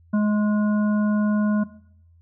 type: harmonic tone with a mistuned harmonic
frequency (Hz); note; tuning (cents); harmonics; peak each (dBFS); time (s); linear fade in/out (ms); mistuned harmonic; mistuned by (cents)
210; G#3; +19; 1 / 3 / 5 / 7; -17 / -32 / -35 / -36; 0.13-1.64; 10; 7; -23
effects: noise-tail reverb RT60 0.7 s tail -18 dB re dry + added 84 Hz sine -51 dBFS peak until 2.21 s